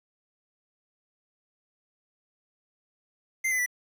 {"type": "tone with pitch steps", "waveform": "square", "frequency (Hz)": [2086, 2025, 1966.6], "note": ["C7", "B6", "B6"], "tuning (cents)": [-6, 43, -8], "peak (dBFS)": -25, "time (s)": [3.44, 3.662], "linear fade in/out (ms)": 10, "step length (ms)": 74, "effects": ["9-bit"]}